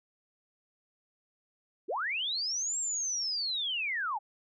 sine linear two-way sweep, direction up then down, 288 to 7610 to 760 Hz, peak -30 dBFS, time 1.88-4.19 s, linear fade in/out 20 ms, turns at 2.78 s, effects none

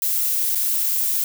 violet noise with dropouts, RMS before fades -21 dBFS, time 0.02-1.24 s, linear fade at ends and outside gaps 1 ms, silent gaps 0.549-0.555 s, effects none

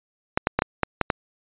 clicks, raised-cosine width 0.5 ms, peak -4 dBFS, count 7, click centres 0.375 / 0.471 / 0.59 / 0.621 / 0.833 / 1.013 / 1.102 s, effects resampled to 8000 Hz

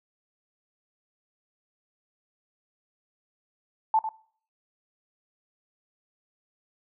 sine tone with echo, 880 Hz, A5, in tune, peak -18 dBFS, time 3.94-3.99 s, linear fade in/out 2 ms, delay 100 ms, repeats 1, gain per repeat -9 dB, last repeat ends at 4.09 s, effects noise-tail reverb RT60 0.5 s tail -19 dB re dry

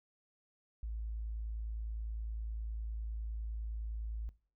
sine tone, 54.9 Hz, A1, 3 cents flat, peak -37 dBFS, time 0.83-4.29 s, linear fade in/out 0 ms, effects noise-tail reverb RT60 0.4 s tail -19 dB re dry

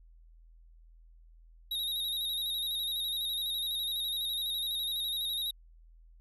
square tone with vibrato, 3780 Hz, A#7, 23 cents sharp, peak -32 dBFS, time 1.71-5.51 s, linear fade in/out 5 ms, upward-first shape square, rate 12 Hz, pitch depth 38 cents each way, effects added 41 Hz sine -54 dBFS peak until 6.2 s

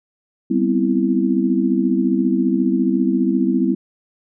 sine chord, C major seventh, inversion second, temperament equal, 196 / 246.9 / 261.6 / 329.6 Hz, G3 / B3 / C4 / E4, 0 / 0 / 0 / 0 cents, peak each -20 dBFS, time 0.5-3.75 s, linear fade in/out 10 ms, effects none

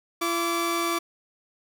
sawtooth tone pair together, 339.5 / 1157.9 Hz, F4 / D6, -49 / -25 cents, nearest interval octave + major sixth, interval 2124 cents, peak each -23 dBFS, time 0.21-0.99 s, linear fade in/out 10 ms, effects none

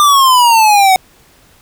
square exponential sweep, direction down, 1200 to 740 Hz, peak -6 dBFS, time 0-0.96 s, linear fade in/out 0 ms, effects pink hiss -47 dBFS RMS until 1.61 s

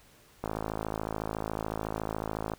click train, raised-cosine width 1 ms, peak -18 dBFS, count 114, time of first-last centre 0.44-2.536 s, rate 53.9 Hz, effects pink hiss -59 dBFS RMS until 2.58 s

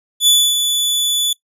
sawtooth tone with ADSR envelope, 3463 Hz, A7, 28 cents flat, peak -4 dBFS, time 0.2-1.33 s, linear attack 72 ms, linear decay 270 ms, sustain -7 dB, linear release 4 ms, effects noise-tail reverb RT60 0.1 s tail -20 dB re dry + resampled to 32000 Hz

